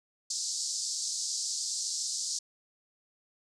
pink band-pass noise, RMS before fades -34 dBFS, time 0.3-2.39 s, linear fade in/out 5 ms, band 4500 to 8200 Hz, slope 48 dB/octave, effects none

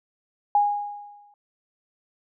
sine tone with exponential decay, 822 Hz, G#5, 18 cents flat, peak -14 dBFS, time 0.55-1.34 s, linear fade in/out 2 ms, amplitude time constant 170 ms, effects none

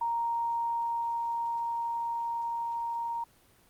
sine tone with level ramp, 932.3 Hz, A#5, in tune, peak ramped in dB -27 to -30 dBFS, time 0.01-3.24 s, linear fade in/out 5 ms, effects pink hiss -62 dBFS RMS until 3.69 s + Opus 32 kbps

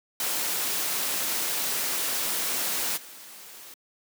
white noise with level steps, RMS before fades -28 / -45 dBFS, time 0.2-3.74 s, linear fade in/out 2 ms, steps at 2.96 s, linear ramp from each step 20 ms, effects high-pass 200 Hz 12 dB/octave

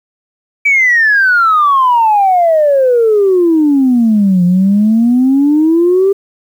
sine exponential two-way sweep, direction down then up, 2318 to 174.61 to 399.8 Hz, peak -5 dBFS, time 0.65-6.13 s, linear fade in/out 10 ms, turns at 4.44 s, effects tanh soft clip ceiling -2 dBFS + 7-bit

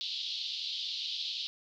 white band-pass noise, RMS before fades -37 dBFS, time 0.01-1.47 s, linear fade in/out 0 ms, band 3100 to 4500 Hz, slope 48 dB/octave, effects none

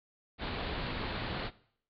pink low-pass noise, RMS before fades -37 dBFS, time 0.38-1.51 s, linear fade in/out 50 ms, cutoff 4500 Hz, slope 96 dB/octave, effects noise-tail reverb RT60 0.6 s tail -19 dB re dry

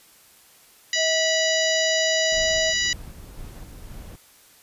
harmonic tone, 978 Hz, B5, 17 cents flat, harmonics 2 / 3 / 4 / 5 / 6 / 7, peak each -25 / -27 / -28 / -29 / -30 / -30 dBFS, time 0.93-2.93 s, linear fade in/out 2 ms
sine tone, 640 Hz, D#5, 49 cents sharp, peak -23 dBFS, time 0.95-2.74 s, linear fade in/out 50 ms
brown noise with tremolo, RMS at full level -38 dBFS, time 2.32-4.16 s, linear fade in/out 5 ms, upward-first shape square, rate 1.9 Hz, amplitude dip 30%
effects white hiss -53 dBFS RMS until 4.62 s + resampled to 32000 Hz

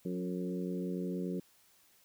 harmonic tone with a mistuned harmonic, 90.3 Hz, F#2, 42 cents flat, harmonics 2 / 3 / 4 / 5 / 6, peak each -36 / -41 / -41 / -43 / -50 dBFS, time 0.05-1.4 s, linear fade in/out 5 ms, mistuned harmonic 3, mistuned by +21 cents, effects white hiss -66 dBFS RMS until 2.04 s

